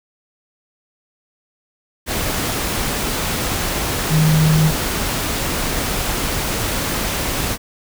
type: tone in noise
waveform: sine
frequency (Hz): 156.3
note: D#3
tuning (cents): +8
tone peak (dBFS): -11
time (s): 4.09-4.72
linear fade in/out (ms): 50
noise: pink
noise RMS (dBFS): -21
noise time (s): 2.06-7.58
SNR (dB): +7
effects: none